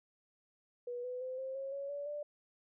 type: tone with pitch steps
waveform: sine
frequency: 486.5 / 499.9 / 513.6 / 527.8 / 542.3 / 557.2 / 572.6 / 588.3 Hz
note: B4 / B4 / C5 / C5 / C#5 / C#5 / D5 / D5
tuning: -26 / +21 / -32 / +15 / -38 / +9 / -44 / +3 cents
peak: -38 dBFS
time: 0.87-2.23 s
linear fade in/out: 5 ms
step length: 170 ms
effects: none